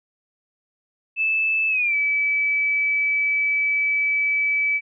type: tone with pitch glide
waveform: sine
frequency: 2625 to 2298 Hz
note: E7 to D7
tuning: -8 to -38 cents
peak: -18 dBFS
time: 1.16-4.81 s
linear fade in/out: 50 ms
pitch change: -230 cents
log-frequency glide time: 1.69-1.95 s
effects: none